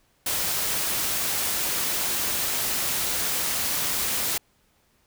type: noise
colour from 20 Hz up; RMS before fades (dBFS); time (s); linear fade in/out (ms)
white; -26; 0.26-4.38; 5
effects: pink hiss -65 dBFS RMS until 5.06 s